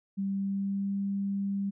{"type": "tone with pitch glide", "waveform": "sine", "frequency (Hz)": [196, 198.16], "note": ["G3", "G3"], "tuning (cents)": [0, 19], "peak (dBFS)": -28, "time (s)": [0.17, 1.71], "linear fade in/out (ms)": 20, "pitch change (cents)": 19, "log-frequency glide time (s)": [0.3, 0.94], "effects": []}